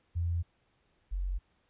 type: tone pair in turn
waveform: sine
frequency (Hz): 85.3 / 45.91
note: F2 / F#1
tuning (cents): -40 / -13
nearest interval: major seventh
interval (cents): 1073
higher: first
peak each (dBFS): -28 / -30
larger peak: first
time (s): 0.15-0.43 / 1.11-1.39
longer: neither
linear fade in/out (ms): 20
effects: pink hiss -72 dBFS RMS until 1.69 s + resampled to 8000 Hz